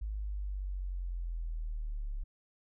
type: linear sweep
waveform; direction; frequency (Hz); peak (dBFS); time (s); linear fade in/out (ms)
sine; down; 52.9 to 34.61; -34; 0.01-2.24; 10
effects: none